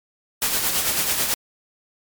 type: noise with tremolo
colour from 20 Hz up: white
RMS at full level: -20 dBFS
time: 0.42-1.34 s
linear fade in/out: 0 ms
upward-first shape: sine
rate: 9.1 Hz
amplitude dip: 45%
effects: MP3 96 kbps